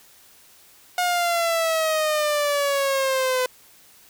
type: exponential sweep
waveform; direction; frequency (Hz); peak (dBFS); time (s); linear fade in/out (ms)
sawtooth; down; 721 to 504; -16; 0.98-3.46; 2
effects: white hiss -52 dBFS RMS until 4.09 s